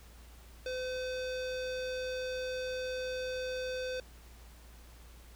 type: tone with low-pass filter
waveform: square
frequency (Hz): 510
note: C5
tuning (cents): -44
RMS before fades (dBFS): -37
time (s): 0.66-4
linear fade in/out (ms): 2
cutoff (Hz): 4800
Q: 1.6
effects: added 58 Hz sine -52 dBFS peak until 5.35 s + pink hiss -59 dBFS RMS until 5.35 s